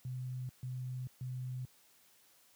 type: tone bursts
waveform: sine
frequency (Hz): 127.3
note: C3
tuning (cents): -47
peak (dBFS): -37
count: 3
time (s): 0.05-1.65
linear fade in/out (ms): 0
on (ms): 440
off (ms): 140
effects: white hiss -66 dBFS RMS until 2.55 s + high-pass 80 Hz 12 dB/octave